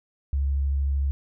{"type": "tone with vibrato", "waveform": "sine", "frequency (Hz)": 69.3, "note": "C#2", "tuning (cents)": 0, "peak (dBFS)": -21, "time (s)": [0.33, 1.11], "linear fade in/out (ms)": 0, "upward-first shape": "square", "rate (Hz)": 13, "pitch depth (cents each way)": 11, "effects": []}